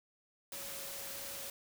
sine tone in noise, 554 Hz, C#5, 1 cent flat, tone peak -53 dBFS, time 0.52-1.5 s, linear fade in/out 2 ms, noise white, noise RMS -44 dBFS, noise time 0.52-1.5 s, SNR -12 dB, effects none

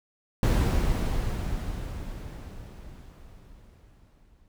brown noise with exponential decay, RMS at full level -20 dBFS, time 0.43-4.48 s, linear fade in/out 1 ms, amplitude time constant 880 ms, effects none

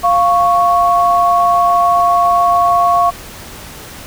sine tone pair together, 698.4 / 1108.7 Hz, F5 / C#6, 0 / 0 cents, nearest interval minor sixth, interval 800 cents, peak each -11 dBFS, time 0.03-3.11 s, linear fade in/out 20 ms, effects pink hiss -32 dBFS RMS until 4.06 s

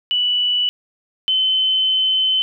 sine tone pair in turn, 2960 / 3057 Hz, F#7 / G7, 0 / -44 cents, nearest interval minor second, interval 56 cents, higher second, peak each -15 / -14 dBFS, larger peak second, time 0.11-0.69 / 1.28-2.42 s, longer second, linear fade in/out 0 ms, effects none

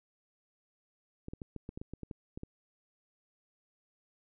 clicks, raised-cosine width 3 ms, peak -28 dBFS, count 12, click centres 1.284 / 1.335 / 1.418 / 1.563 / 1.691 / 1.775 / 1.815 / 1.936 / 2.033 / 2.112 / 2.375 / 2.434 s, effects none

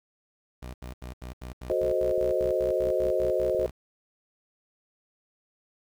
sawtooth tone bursts, 62 Hz, B1, 7 cents sharp, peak -33 dBFS, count 16, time 0.62-3.71 s, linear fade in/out 10 ms, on 120 ms, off 78 ms
sine chord, F# diminished seventh, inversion none, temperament equal, 370 / 440 / 523.3 / 622.3 Hz, F#4 / A4 / C5 / Eb5, 0 / 0 / 0 / 0 cents, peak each -29 / -32 / -27 / -28 dBFS, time 1.7-3.66 s, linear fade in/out 0 ms
clicks, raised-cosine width 3 ms, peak -30 dBFS, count 9, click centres 1.837 / 2.179 / 2.41 / 2.456 / 2.87 / 3.063 / 3.248 / 3.548 / 3.594 s
effects 9-bit

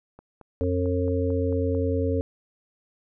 click train, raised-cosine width 1 ms, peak -31 dBFS, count 8, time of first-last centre 0.19-1.749 s, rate 4.49 Hz
harmonic tone, 90 Hz, F#2, 47 cents flat, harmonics 1 / 3 / 5 / 6, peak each -25 / -28 / -27 / -31 dBFS, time 0.61-2.21 s, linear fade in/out 0 ms
effects none

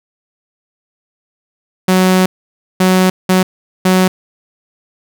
sawtooth tone bursts at uneven times, 185.6 Hz, F#3, 6 cents sharp, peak -4 dBFS, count 4, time 1.88-2.26 / 2.8-3.1 / 3.29-3.43 / 3.85-4.08 s, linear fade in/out 5 ms, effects none

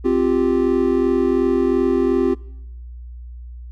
triangle chord, C suspended fourth, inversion none, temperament equal, 261.6 / 349.2 / 392 Hz, C4 / F4 / G4, 0 / 0 / 0 cents, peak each -17 dBFS, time 0.04-2.35 s, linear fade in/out 20 ms, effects noise-tail reverb RT60 0.9 s tail -24 dB re dry + added 60 Hz sine -32 dBFS peak until 3.71 s

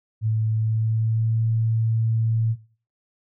sine tone with pitch glide, 110 to 112.64 Hz, A2 to A2, 0 to +41 cents, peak -19 dBFS, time 0.21-2.56 s, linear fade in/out 50 ms, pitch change +41 cents, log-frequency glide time 0.53-1.37 s, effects noise-tail reverb RT60 0.4 s tail -17 dB re dry

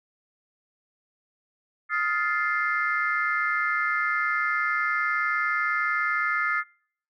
sine chord, F dominant seventh, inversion third, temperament just, 1257.2 / 1396.9 / 1746.1 / 2095 Hz, Eb6 / F6 / A6 / C7, +18 / 0 / -14 / +2 cents, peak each -28 dBFS, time 1.89-6.64 s, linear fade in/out 50 ms, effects noise-tail reverb RT60 0.6 s tail -26 dB re dry + tanh soft clip ceiling -13 dBFS

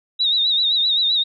sine tone with vibrato, 3793 Hz, A#7, 29 cents sharp, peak -15 dBFS, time 0.19-1.24 s, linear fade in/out 20 ms, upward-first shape sine, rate 7.7 Hz, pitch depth 76 cents each way, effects none

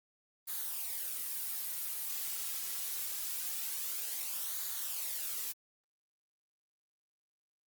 blue noise with flanger, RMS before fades -38 dBFS, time 0.47-5.53 s, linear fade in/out 20 ms, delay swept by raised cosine 0.36 to 3.36 ms, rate 0.24 Hz, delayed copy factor -0.5, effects Opus 32 kbps

